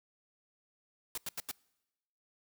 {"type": "noise bursts", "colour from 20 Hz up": "white", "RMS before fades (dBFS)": -38, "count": 4, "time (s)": [1.15, 1.513], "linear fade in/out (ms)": 2, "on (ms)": 27, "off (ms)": 85, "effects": ["noise-tail reverb RT60 1.0 s tail -25 dB re dry"]}